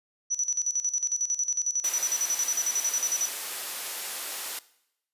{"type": "tone with tremolo", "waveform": "sine", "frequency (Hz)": 5920, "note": "F#8", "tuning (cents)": 0, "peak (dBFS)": -23, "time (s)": [0.3, 3.3], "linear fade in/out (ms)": 20, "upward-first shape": "square", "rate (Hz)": 11, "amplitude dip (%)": 80}
{"type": "high-pass noise", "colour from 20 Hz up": "white", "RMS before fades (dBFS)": -34, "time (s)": [1.84, 4.59], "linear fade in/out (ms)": 2, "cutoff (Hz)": 410, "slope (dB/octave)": 12}
{"effects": ["noise-tail reverb RT60 0.8 s tail -19 dB re dry", "resampled to 32000 Hz"]}